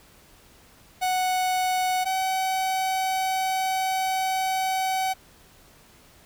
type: tone pair in turn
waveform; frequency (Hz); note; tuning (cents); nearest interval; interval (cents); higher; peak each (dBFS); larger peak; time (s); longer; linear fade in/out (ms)
45% pulse; 740 / 757.3; F#5 / F#5; 0 / +40; unison; 40; second; -22 / -23; first; 1.01-2.05 / 2.05-5.14; second; 20
effects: pink hiss -54 dBFS RMS until 6.25 s